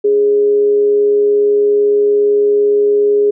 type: tone with amplitude modulation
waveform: sine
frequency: 413.1 Hz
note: G#4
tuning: 9 cents flat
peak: -7 dBFS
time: 0.04-3.31 s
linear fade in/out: 10 ms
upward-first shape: sine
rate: 130 Hz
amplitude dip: 25%
effects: none